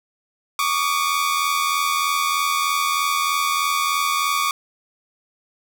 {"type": "tone pair together", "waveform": "sawtooth", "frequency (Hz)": [1125.8, 1209], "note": ["C#6", "D6"], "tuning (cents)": [26, 50], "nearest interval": "minor second", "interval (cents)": 124, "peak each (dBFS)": [-17, -19], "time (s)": [0.59, 4.51], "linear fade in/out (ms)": 2, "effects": []}